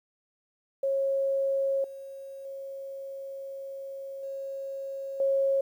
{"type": "tone with level steps", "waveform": "sine", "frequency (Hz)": 545, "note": "C#5", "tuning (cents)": -29, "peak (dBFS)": [-24, -39, -36, -33, -22], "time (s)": [0.83, 5.61], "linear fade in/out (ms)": 5, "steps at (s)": [1.84, 2.45, 4.23, 5.2], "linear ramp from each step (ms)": 2, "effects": ["10-bit"]}